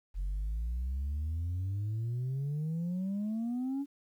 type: exponential sweep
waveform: sine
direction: up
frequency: 44.38 to 285.8 Hz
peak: -29 dBFS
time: 0.14-3.86 s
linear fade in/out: 50 ms
effects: tanh soft clip ceiling -30 dBFS + 11-bit